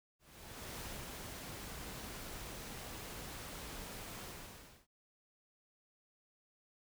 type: noise with ADSR envelope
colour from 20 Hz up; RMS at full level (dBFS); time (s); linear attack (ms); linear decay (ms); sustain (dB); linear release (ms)
pink; -45; 0.19-4.87; 600; 280; -2; 670
effects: none